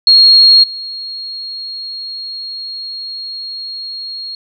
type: tone with level steps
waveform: sine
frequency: 4278 Hz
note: C8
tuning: 38 cents sharp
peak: -3 / -22 dBFS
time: 0.07-4.35 s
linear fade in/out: 2 ms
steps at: 0.63 s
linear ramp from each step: 10 ms
effects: none